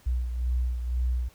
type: beating tone pair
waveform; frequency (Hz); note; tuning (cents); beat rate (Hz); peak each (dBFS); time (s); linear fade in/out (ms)
sine; 61.3 / 63.3; B1 / B1; -12 / +43; 2; -25 / -34; 0.06-1.29; 10
effects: pink hiss -58 dBFS RMS until 1.34 s